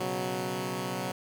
10% pulse chord, B suspended second, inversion none, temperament equal, 123.47 / 138.59 / 185 Hz, B2 / C#3 / F#3, 0 / 0 / 0 cents, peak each -28 / -30 / -25 dBFS, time 0-1.12 s, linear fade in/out 5 ms, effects none

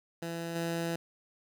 15% pulse tone with level steps, 167.6 Hz, E3, 29 cents sharp, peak -29 / -25 dBFS, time 0.22-0.96 s, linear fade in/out 5 ms, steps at 0.55 s, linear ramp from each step 10 ms, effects none

